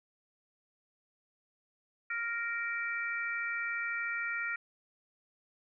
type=harmonic tone; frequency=466.2 Hz; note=A#4; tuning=in tune; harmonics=3 / 4 / 5; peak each=-36 / -37 / -38 dBFS; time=2.1-4.56 s; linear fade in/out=5 ms; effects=none